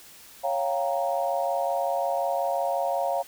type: chord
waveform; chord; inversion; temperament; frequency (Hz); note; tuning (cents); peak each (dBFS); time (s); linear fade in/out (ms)
sine; G half-diminished seventh; second; equal; 554.4 / 698.5 / 784 / 932.3; Db5 / F5 / G5 / Bb5; 0 / 0 / 0 / 0; -28 / -27 / -32 / -32; 0.43-3.23; 20
effects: white hiss -49 dBFS RMS until 3.27 s